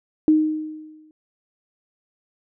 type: tone with exponential decay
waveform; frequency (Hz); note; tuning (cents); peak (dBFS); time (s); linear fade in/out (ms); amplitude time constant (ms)
sine; 310; D#4; -6; -10; 0.28-1.11; 1; 180
effects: none